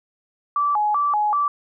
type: tone with vibrato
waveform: sine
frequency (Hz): 987.8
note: B5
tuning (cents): 0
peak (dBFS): -17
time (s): 0.56-1.48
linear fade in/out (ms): 2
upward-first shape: square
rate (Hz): 2.6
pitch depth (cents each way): 280
effects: none